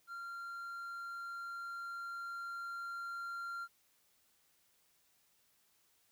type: tone with level ramp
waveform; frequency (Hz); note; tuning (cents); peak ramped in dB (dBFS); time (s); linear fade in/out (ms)
triangle; 1383; F6; -17; -41 to -38; 0.07-3.68; 50
effects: white hiss -73 dBFS RMS until 6.11 s